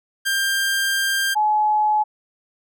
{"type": "tone pair in turn", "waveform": ["sawtooth", "sine"], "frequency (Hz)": [1591, 850.1], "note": ["G6", "G#5"], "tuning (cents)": [25, 40], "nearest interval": "major seventh", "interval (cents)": 1085, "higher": "first", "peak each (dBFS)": -15, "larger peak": "neither", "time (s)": [[0.25, 1.35], [1.35, 2.04]], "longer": "first", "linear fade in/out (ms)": 20, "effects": []}